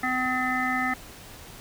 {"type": "harmonic tone", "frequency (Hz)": 254.9, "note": "C4", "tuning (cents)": -45, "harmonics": [1, 3, 5, 7, 8], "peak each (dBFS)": [-30, -30, -30, -30, -30], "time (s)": [0.03, 0.94], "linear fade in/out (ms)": 5, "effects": ["pink hiss -45 dBFS RMS until 1.6 s"]}